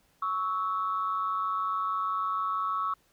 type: tone pair together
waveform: sine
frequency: 1114 / 1307.7 Hz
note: C#6 / E6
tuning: +8 / -14 cents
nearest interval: minor third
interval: 278 cents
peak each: -29 / -30 dBFS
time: 0.22-2.94 s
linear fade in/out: 5 ms
effects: tanh soft clip ceiling -19 dBFS + pink hiss -67 dBFS RMS until 3.12 s